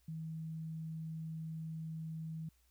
sine tone, 160 Hz, D#3, 49 cents sharp, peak -40 dBFS, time 0.08-2.49 s, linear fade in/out 5 ms, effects added 60 Hz sine -70 dBFS peak until 2.7 s + white hiss -75 dBFS RMS until 2.7 s

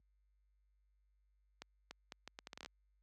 accelerating click train, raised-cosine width 0.2 ms, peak -30 dBFS, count 12, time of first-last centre 1.62-2.66 s, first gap 290 ms, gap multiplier 0.73, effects added 50 Hz sine -54 dBFS peak until 3.02 s + high-pass 150 Hz 12 dB/octave

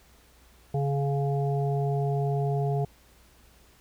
harmonic tone, 140 Hz, C#3, 18 cents sharp, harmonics 1 / 3 / 5 / 6, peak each -25 / -31 / -33 / -44 dBFS, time 0.74-2.85 s, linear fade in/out 5 ms, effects added 60 Hz sine -59 dBFS peak until 3.8 s + pink hiss -59 dBFS RMS until 3.8 s

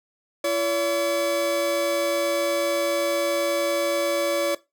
40% pulse tone pair together, 338.7 / 569.6 Hz, E4 / C#5, +47 / +47 cents, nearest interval major sixth, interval 900 cents, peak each -28 / -21 dBFS, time 0.44-4.55 s, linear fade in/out 5 ms, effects noise-tail reverb RT60 0.2 s tail -17 dB re dry

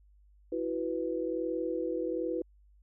sine chord, E suspended second, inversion none, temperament just, 329.6 / 370.8 / 494.4 Hz, E4 / F#4 / B4, 0 / +4 / +2 cents, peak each -34 / -36 / -34 dBFS, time 0.52-2.42 s, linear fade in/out 5 ms, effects added 50 Hz sine -58 dBFS peak until 2.82 s

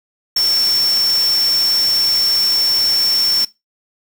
sine tone in noise, 5430 Hz, F8, 50 cents flat, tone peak -12 dBFS, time 0.36-3.45 s, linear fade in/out 5 ms, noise white, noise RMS -26 dBFS, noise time 0.36-3.45 s, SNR +11 dB, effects noise-tail reverb RT60 0.2 s tail -19 dB re dry

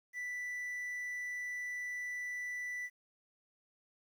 triangle tone with quantisation, 1975.5 Hz, B6, in tune, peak -36 dBFS, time 0.13-2.9 s, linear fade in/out 50 ms, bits 11, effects none

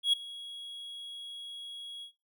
triangle tone with ADSR envelope, 3322 Hz, G#7, in tune, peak -19 dBFS, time 0.03-2.12 s, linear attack 100 ms, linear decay 9 ms, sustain -20 dB, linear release 95 ms, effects noise-tail reverb RT60 0.3 s tail -19 dB re dry

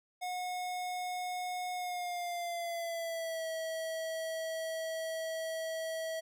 square tone with pitch glide, 726 to 646.8 Hz, F#5 to E5, -33 to -33 cents, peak -36 dBFS, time 0.21-6.21 s, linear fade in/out 20 ms, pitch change -200 cents, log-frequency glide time 1.75-3.48 s, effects none

